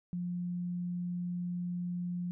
sine tone, 176.7 Hz, F3, 21 cents sharp, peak -33 dBFS, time 0.13-2.31 s, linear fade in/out 0 ms, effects none

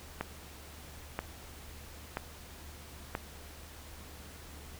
click train, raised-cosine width 0.5 ms, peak -18 dBFS, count 4, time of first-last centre 0.21-3.151 s, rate 1.02 Hz, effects added 74 Hz sine -51 dBFS peak until 4.79 s + pink hiss -51 dBFS RMS until 4.79 s

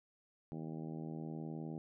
harmonic tone, 79.5 Hz, D#2, 38 cents sharp, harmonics 2 / 3 / 4 / 5 / 6 / 7 / 8 / 9 / 10, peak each -44 / -47 / -48 / -53 / -58 / -59 / -60 / -62 / -59 dBFS, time 0.52-1.78 s, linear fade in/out 0 ms, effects none

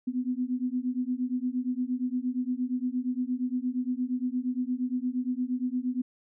sine beating tone pair, 246.9 / 255.5 Hz, B3 / C4, 0 / -41 cents, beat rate 8.6 Hz, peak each -30 dBFS, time 0.07-6.02 s, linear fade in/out 10 ms, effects none

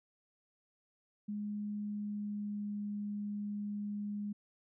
sine tone with pitch glide, 207.7 to 206.1 Hz, G#3 to G#3, 0 to -13 cents, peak -36 dBFS, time 1.28-4.33 s, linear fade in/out 10 ms, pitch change -13 cents, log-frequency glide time 1.79-2.78 s, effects none

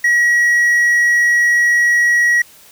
triangle tone, 1913 Hz, A#6, 44 cents sharp, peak -8 dBFS, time 0.04-2.42 s, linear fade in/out 5 ms, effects white hiss -44 dBFS RMS until 2.71 s

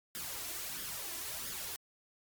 white noise with flanger, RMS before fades -41 dBFS, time 0.15-1.76 s, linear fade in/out 0 ms, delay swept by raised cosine 0.58 to 2.98 ms, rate 1.5 Hz, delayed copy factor +0.6, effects MP3 96 kbps

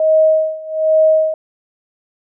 sine tone with tremolo, 630 Hz, D#5, 21 cents sharp, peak -7 dBFS, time 0-1.34 s, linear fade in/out 2 ms, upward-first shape sine, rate 1.2 Hz, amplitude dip 90%, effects none

